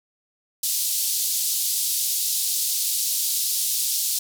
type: band-pass noise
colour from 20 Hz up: white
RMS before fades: -24 dBFS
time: 0.63-4.19 s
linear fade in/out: 5 ms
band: 3800 to 15000 Hz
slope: 24 dB/octave
effects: none